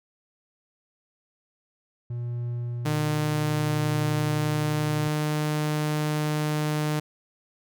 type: tone with tremolo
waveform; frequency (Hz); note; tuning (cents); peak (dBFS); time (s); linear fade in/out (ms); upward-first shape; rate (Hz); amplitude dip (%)
triangle; 120; B2; -49; -25; 2.1-5.08; 5; triangle; 0.65; 40
type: tone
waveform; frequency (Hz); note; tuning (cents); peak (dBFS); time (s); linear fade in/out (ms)
sawtooth; 151.6; D#3; -45; -20; 2.85-7; 10
effects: none